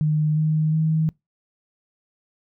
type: tone with pitch steps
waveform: sine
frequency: 153 / 155.58 / 158.21 Hz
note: D#3 / D#3 / D#3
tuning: -29 / 0 / +29 cents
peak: -17 dBFS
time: 0.01-1.09 s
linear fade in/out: 0 ms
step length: 360 ms
effects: noise-tail reverb RT60 0.2 s tail -25 dB re dry